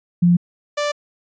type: tone pair in turn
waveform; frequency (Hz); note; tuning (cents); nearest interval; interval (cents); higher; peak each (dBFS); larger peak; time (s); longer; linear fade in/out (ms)
sine / sawtooth; 174.61 / 587.3; F3 / D5; 0 / 0; octave + major sixth; 2100; second; -10 / -15; first; 0.22-0.37 / 0.77-0.92; neither; 10
effects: resampled to 16000 Hz